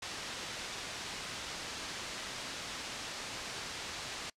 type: low-pass noise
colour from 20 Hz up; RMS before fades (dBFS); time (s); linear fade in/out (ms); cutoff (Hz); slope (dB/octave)
white; -42; 0.02-4.3; 5; 5500; 12
effects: noise-tail reverb RT60 0.1 s tail -25 dB re dry + low-pass 9000 Hz 12 dB/octave